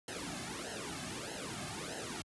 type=noise with flanger; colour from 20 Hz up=pink; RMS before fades=-42 dBFS; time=0.08-2.22 s; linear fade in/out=2 ms; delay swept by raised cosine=0.84 to 2.14 ms; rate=1.6 Hz; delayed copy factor=-0.9; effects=high-pass 60 Hz 12 dB/octave + resampled to 24000 Hz